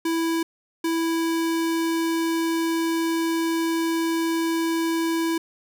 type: tone pair in turn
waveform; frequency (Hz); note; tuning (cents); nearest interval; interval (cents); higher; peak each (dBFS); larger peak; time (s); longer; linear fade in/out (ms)
square; 329.6 / 329.6; E4 / E4; 0 / 0; unison; 0; neither; -22; neither; 0.05-0.43 / 0.84-5.38; second; 5
effects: none